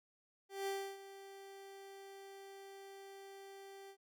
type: tone with ADSR envelope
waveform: 30% pulse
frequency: 392 Hz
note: G4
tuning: in tune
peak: -34 dBFS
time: 0.49-3.97 s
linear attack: 180 ms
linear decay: 300 ms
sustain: -15 dB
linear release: 74 ms
effects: none